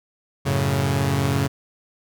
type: chord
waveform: sawtooth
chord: F# minor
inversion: none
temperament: equal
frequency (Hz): 92.5 / 110 / 138.59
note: F#2 / A2 / C#3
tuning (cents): 0 / 0 / 0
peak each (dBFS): -21 / -22 / -17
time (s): 0.45-1.48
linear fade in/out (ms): 20
effects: none